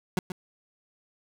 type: tone with echo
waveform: 30% pulse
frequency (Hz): 182.6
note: F#3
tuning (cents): -23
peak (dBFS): -20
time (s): 0.17-0.19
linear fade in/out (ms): 2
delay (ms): 130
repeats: 1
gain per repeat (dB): -9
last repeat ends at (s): 0.32
effects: none